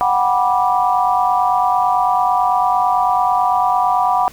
sine chord, G major seventh, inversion third, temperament just, 735 / 784 / 980 / 1176 Hz, F#5 / G5 / B5 / D6, -12 / 0 / -14 / +2 cents, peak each -16 / -21 / -17 / -20 dBFS, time 0.01-4.28 s, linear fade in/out 0 ms, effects pink hiss -42 dBFS RMS until 4.32 s

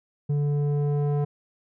square tone with low-pass filter sweep, 145.3 Hz, D3, 18 cents flat, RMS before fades -24 dBFS, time 0.29-1.25 s, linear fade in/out 10 ms, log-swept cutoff 300 to 670 Hz, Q 1.1, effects none

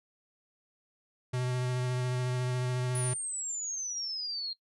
square tone with vibrato, 125.7 Hz, B2, 31 cents sharp, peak -30 dBFS, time 1.33-3.14 s, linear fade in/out 10 ms, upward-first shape triangle, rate 14 Hz, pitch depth 16 cents each way
sine exponential sweep, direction down, 9930 to 4186 Hz, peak -33 dBFS, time 2.95-4.53 s, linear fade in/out 2 ms
effects noise-tail reverb RT60 0.1 s tail -19 dB re dry + resampled to 24000 Hz

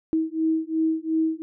sine beating tone pair, 318.9 / 321.7 Hz, D#4 / E4, +43 / -42 cents, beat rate 2.8 Hz, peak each -24 dBFS, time 0.13-1.42 s, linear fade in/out 0 ms, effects none

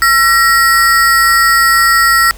square ring-modulated tone, 1622 Hz, G#6, 41 cents flat, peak -4 dBFS, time 0.02-2.31 s, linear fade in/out 0 ms, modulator 273 Hz, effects added 50 Hz sine -30 dBFS peak until 2.37 s + pink hiss -37 dBFS RMS until 2.37 s

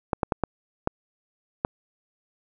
clicks, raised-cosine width 1 ms, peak -8 dBFS, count 6, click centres 0.132 / 0.232 / 0.322 / 0.437 / 0.874 / 1.649 s, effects none

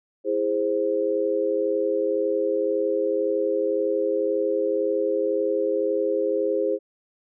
sine chord, E augmented, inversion none, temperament equal with one note detuned, 329.6 / 411.5 / 523.3 Hz, E4 / G#4 / B#4, 0 / -16 / 0 cents, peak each -28 / -24 / -24 dBFS, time 0.24-6.79 s, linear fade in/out 50 ms, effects none

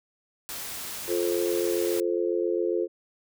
white noise, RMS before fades -36 dBFS, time 0.49-2 s, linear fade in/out 0 ms
sine chord, F major, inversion none, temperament just, 349.2 / 436.5 / 523.8 Hz, F4 / A4 / C5, 0 / -14 / +2 cents, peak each -26 / -28 / -31 dBFS, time 1.07-2.88 s, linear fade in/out 50 ms
effects none

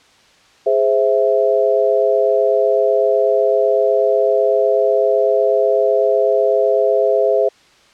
sine chord, Ab augmented, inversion none, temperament equal, 415.3 / 523.3 / 659.3 Hz, Ab4 / C5 / E5, 0 / 0 / 0 cents, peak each -16 dBFS, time 0.66-7.49 s, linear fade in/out 10 ms, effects white hiss -50 dBFS RMS until 7.93 s + low-pass 5000 Hz 12 dB/octave

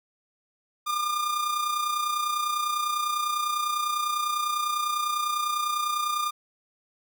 45% pulse tone with amplitude modulation, 1205 Hz, D6, 44 cents sharp, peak -23 dBFS, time 0.86-6.31 s, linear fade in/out 20 ms, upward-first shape sine, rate 30 Hz, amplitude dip 50%, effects none

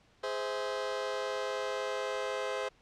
sawtooth chord, Ab augmented, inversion none, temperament just, 415.3 / 519.1 / 648.9 Hz, Ab4 / C5 / E5, 0 / -14 / -27 cents, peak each -34 / -31 / -36 dBFS, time 0.23-2.69 s, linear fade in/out 10 ms, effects pink hiss -65 dBFS RMS until 2.81 s + low-pass 5000 Hz 12 dB/octave

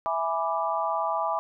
sine chord, E dominant seventh, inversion none, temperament equal, 659.3 / 830.6 / 987.8 / 1174.7 Hz, E5 / G#5 / B5 / D6, 0 / 0 / 0 / 0 cents, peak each -30 dBFS, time 0.06-1.39 s, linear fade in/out 0 ms, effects none

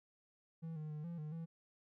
triangle tone with pitch steps, 163.3 / 153.7 / 151.4 / 170.3 / 152.3 / 164.7 Hz, E3 / D#3 / D#3 / F3 / D#3 / E3, -16 / -21 / -47 / -43 / -37 / -1 cents, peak -40 dBFS, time 0.62-1.46 s, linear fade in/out 20 ms, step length 140 ms, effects none

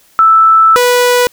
sine / sawtooth tone pair in turn, 1318.5 / 491.2 Hz, E6 / B4, 0 / -9 cents, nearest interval octave + perfect fourth, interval 1709 cents, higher first, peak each -3 dBFS, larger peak neither, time 0.19-0.76 / 0.76-1.27 s, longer first, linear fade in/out 0 ms, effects white hiss -48 dBFS RMS until 1.32 s

